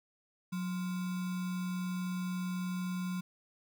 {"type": "tone with sample-and-hold", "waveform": "sine", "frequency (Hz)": 181.9, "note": "F#3", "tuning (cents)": -29, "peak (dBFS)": -33, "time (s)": [0.52, 3.21], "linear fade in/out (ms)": 10, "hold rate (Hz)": 1225, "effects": []}